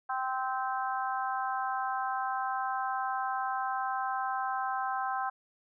harmonic tone, 260.1 Hz, C4, 10 cents flat, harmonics 3 / 4 / 5 / 6, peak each -33 / -35 / -37 / -39 dBFS, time 0.09-5.3 s, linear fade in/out 10 ms, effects none

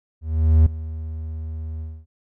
triangle tone with ADSR envelope, 79.1 Hz, D#2, 29 cents sharp, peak -7 dBFS, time 0.21-2.06 s, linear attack 450 ms, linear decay 8 ms, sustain -18 dB, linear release 250 ms, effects none

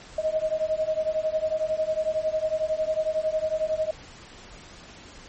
sine beating tone pair, 622.3 / 633.3 Hz, D#5 / D#5, 0 / +30 cents, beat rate 11 Hz, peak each -26 dBFS, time 0.18-3.91 s, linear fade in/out 5 ms, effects pink hiss -46 dBFS RMS until 5.28 s + MP3 32 kbps

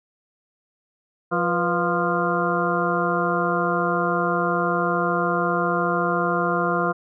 harmonic tone with a mistuned harmonic, 174.61 Hz, F3, in tune, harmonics 1 / 2 / 3 / 4 / 6 / 7 / 8, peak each -27 / -27 / -27 / -27 / -27 / -27 / -27 dBFS, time 1.31-6.93 s, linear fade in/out 20 ms, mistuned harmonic 3, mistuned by -91 cents, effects none

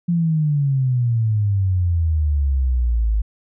sine exponential sweep, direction down, 175 to 51.91 Hz, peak -15 dBFS, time 0.08-3.22 s, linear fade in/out 10 ms, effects none

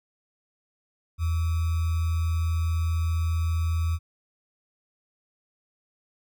sine tone with sample-and-hold, 82.41 Hz, E2, in tune, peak -22 dBFS, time 1.18-3.99 s, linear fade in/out 50 ms, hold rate 1225 Hz, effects none

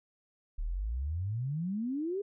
sine exponential sweep, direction up, 35.15 to 416.3 Hz, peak -31 dBFS, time 0.58-2.22 s, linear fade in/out 10 ms, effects none

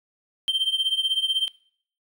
triangle tone with tremolo, 3136 Hz, G7, in tune, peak -15 dBFS, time 0.48-1.48 s, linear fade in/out 0 ms, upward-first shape triangle, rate 16 Hz, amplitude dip 95%, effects noise-tail reverb RT60 0.6 s tail -23 dB re dry + tanh soft clip ceiling -13 dBFS

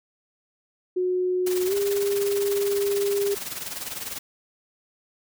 sine tone with pitch glide, 365 to 402.7 Hz, F#4 to G4, -24 to +47 cents, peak -21 dBFS, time 0.96-3.35 s, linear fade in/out 10 ms, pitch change +171 cents, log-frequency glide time 1.66-1.74 s
white noise with tremolo, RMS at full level -31 dBFS, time 1.46-4.19 s, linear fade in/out 10 ms, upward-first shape sine, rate 20 Hz, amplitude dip 65%
effects none

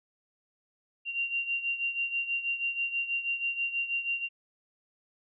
sine beating tone pair, 2765 / 2771.2 Hz, F7 / F7, -18 / -14 cents, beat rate 6.2 Hz, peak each -30 / -35 dBFS, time 1.05-4.29 s, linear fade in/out 50 ms, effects none

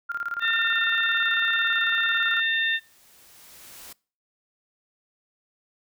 sine tone with tremolo, 1396.9 Hz, F6, in tune, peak -25 dBFS, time 0.09-2.41 s, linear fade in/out 10 ms, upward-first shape square, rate 18 Hz, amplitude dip 80%
harmonic tone, 905 Hz, A5, 48 cents sharp, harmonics 2 / 3 / 4, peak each -23 / -31 / -27 dBFS, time 0.4-2.8 s, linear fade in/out 50 ms
white noise with exponential growth, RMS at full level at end -42 dBFS, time 1.4-3.93 s, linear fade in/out 5 ms, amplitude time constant 550 ms
effects noise-tail reverb RT60 0.4 s tail -24 dB re dry

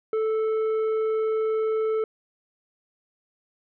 sine tone with tanh clipping, 438.7 Hz, A4, 5 cents flat, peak -23 dBFS, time 0.13-2.04 s, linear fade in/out 2 ms, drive 7 dB, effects none

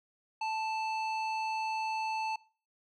square tone with low-pass filter, 880 Hz, A5, in tune, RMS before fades -34 dBFS, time 0.41-2.36 s, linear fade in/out 5 ms, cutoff 3900 Hz, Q 1.1, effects noise-tail reverb RT60 0.4 s tail -21 dB re dry

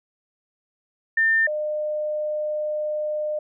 sine tone pair in turn, 1800 / 605.6 Hz, A6 / D#5, +39 / -47 cents, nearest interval octave + perfect fifth, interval 1886 cents, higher first, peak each -16 / -23 dBFS, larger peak first, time 1.17-1.47 / 1.47-3.39 s, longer second, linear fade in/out 5 ms, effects none

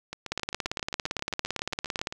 two click trains, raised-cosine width 0.2 ms, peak -18 / -11 dBFS, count 16 / 32, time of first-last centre 0.13-2.125 / 0.32-2.071 s, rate 7.52 / 17.7 Hz, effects none

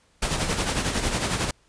pink noise with tremolo, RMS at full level -23 dBFS, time 0.22-1.51 s, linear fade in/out 5 ms, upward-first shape sine, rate 11 Hz, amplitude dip 55%, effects pink hiss -62 dBFS RMS until 1.68 s + resampled to 22050 Hz

